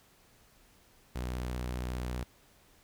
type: tone with vibrato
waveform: sawtooth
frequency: 61.74 Hz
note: B1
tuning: in tune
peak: -30 dBFS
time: 1.15-2.24 s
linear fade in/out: 10 ms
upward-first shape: sine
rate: 15 Hz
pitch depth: 33 cents each way
effects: pink hiss -63 dBFS RMS until 2.83 s